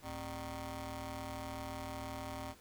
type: ring-modulated tone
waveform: 15% pulse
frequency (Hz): 166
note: E3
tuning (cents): +12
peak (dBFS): -32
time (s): 0.02-2.55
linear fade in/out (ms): 50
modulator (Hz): 435
effects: pink hiss -61 dBFS RMS until 2.6 s